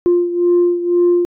sine beating tone pair, 350 / 352 Hz, F4 / F4, +4 / +14 cents, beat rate 2 Hz, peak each -11 / -16 dBFS, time 0.06-1.25 s, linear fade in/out 0 ms, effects tanh soft clip ceiling -6 dBFS

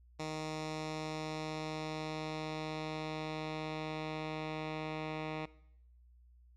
10% pulse tone with low-pass filter sweep, 155.8 Hz, D#3, 3 cents sharp, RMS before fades -40 dBFS, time 0.19-5.46 s, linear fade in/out 10 ms, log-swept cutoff 6100 to 2900 Hz, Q 1.4, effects noise-tail reverb RT60 0.8 s tail -21 dB re dry + added 60 Hz sine -59 dBFS peak until 6.56 s

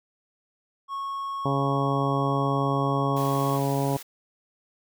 triangle tone, 1100 Hz, C#6, 14 cents flat, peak -27 dBFS, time 0.88-3.6 s, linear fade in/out 50 ms
harmonic tone, 138.59 Hz, C#3, in tune, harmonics 1 / 2 / 3 / 4 / 5 / 6 / 7, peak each -26 / -29 / -31 / -32 / -33 / -34 / -34 dBFS, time 1.45-3.97 s, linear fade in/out 5 ms
white high-pass noise, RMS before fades -41 dBFS, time 3.16-4.03 s, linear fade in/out 10 ms, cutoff 230 Hz, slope 48 dB/octave
effects none

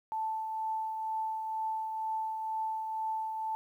sine tone with tremolo, 880 Hz, A5, in tune, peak -30 dBFS, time 0.12-3.55 s, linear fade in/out 0 ms, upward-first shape triangle, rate 2.1 Hz, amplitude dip 40%, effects 11-bit

